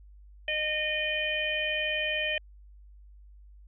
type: harmonic tone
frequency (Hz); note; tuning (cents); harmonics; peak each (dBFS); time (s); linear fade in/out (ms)
613; D#5; -26; 1 / 3 / 4 / 5; -34 / -33 / -31 / -33; 0.48-2.38; 2
effects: added 50 Hz sine -49 dBFS peak until 3.67 s